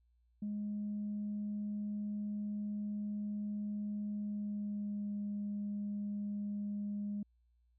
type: tone with pitch glide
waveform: sine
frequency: 207.7 to 205.2 Hz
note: G#3 to G#3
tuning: 0 to -21 cents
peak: -35 dBFS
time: 0.42-7.23 s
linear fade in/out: 5 ms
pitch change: -21 cents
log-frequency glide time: 4.13-5.13 s
effects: tanh soft clip ceiling -32 dBFS + added 59 Hz sine -69 dBFS peak until 7.78 s